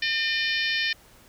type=harmonic tone; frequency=604 Hz; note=D5; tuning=48 cents sharp; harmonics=3 / 4 / 5 / 6 / 7 / 8 / 9; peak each=-27 / -29 / -31 / -33 / -34 / -35 / -36 dBFS; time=0.02-0.93 s; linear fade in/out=5 ms; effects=pink hiss -54 dBFS RMS until 1.28 s